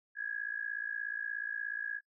sine tone with amplitude modulation, 1665 Hz, G#6, 4 cents sharp, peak -31 dBFS, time 0.15-2.01 s, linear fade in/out 50 ms, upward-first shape sine, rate 56.8 Hz, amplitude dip 90%, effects noise-tail reverb RT60 0.1 s tail -25 dB re dry

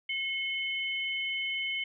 sine tone pair together, 2174 / 3050 Hz, C#7 / G7, -34 / -48 cents, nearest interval tritone, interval 586 cents, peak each -32 / -34 dBFS, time 0.09-1.84 s, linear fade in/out 5 ms, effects none

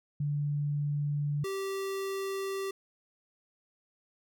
sine / square tone pair in turn, 145.8 / 389.2 Hz, D3 / G4, -12 / -12 cents, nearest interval octave + perfect fourth, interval 1700 cents, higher second, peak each -28 / -33 dBFS, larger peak first, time 0.2-1.44 / 1.44-2.71 s, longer second, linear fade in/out 5 ms, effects none

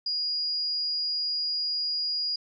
sine tone, 4871 Hz, D#8, 38 cents flat, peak -26 dBFS, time 0.06-2.36 s, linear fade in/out 5 ms, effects none

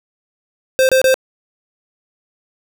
square tone bursts, 523 Hz, C5, 1 cent flat, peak -10 dBFS, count 3, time 0.79-1.142 s, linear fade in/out 0 ms, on 100 ms, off 26 ms, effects none

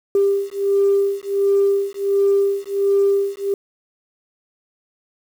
sine beating tone pair, 396.8 / 398.2 Hz, G4 / G4, +21 / +27 cents, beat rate 1.4 Hz, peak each -17 dBFS, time 0.15-3.54 s, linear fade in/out 2 ms, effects tanh soft clip ceiling -8 dBFS + 7-bit

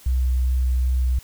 sine tone with vibrato, 63.3 Hz, B1, 43 cents sharp, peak -17 dBFS, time 0.06-1.19 s, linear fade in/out 5 ms, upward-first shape sine, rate 2.6 Hz, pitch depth 8 cents each way, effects white hiss -48 dBFS RMS until 1.23 s

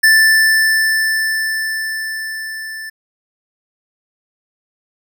square tone with level ramp, 1763 Hz, A6, 3 cents sharp, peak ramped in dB -7 to -27 dBFS, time 0.03-2.9 s, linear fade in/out 10 ms, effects none

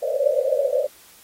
white band-pass noise, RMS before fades -21 dBFS, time 0.02-0.87 s, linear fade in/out 10 ms, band 510 to 590 Hz, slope 96 dB/octave, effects white hiss -50 dBFS RMS until 1.23 s + AAC 48 kbps

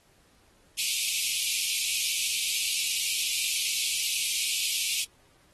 pink high-pass noise, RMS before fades -29 dBFS, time 0.77-5.05 s, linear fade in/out 20 ms, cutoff 2300 Hz, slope 96 dB/octave, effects pink hiss -63 dBFS RMS until 5.53 s + AAC 32 kbps

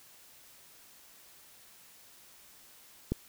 click, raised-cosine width 3 ms, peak -16 dBFS, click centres 3.12 s, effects white hiss -57 dBFS RMS until 3.28 s

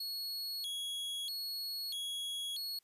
45% pulse tone with vibrato, 3803 Hz, A#7, 34 cents sharp, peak -37 dBFS, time 0-2.79 s, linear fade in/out 5 ms, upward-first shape square, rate 0.78 Hz, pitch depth 230 cents each way, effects white hiss -75 dBFS RMS until 2.83 s + resampled to 32000 Hz

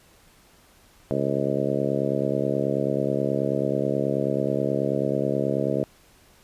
harmonic tone, 69.3 Hz, C#2, in tune, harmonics 2 / 3 / 4 / 5 / 6 / 7 / 8 / 9, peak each -30 / -30 / -30 / -30 / -30 / -30 / -30 / -30 dBFS, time 1.11-5.84 s, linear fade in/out 0 ms, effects pink hiss -56 dBFS RMS until 6.43 s + resampled to 32000 Hz

